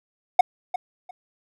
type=tone with echo; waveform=triangle; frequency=734 Hz; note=F#5; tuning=14 cents flat; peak=-6 dBFS; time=0.39-0.41 s; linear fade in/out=5 ms; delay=350 ms; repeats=2; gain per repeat=-14 dB; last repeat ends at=1.11 s; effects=none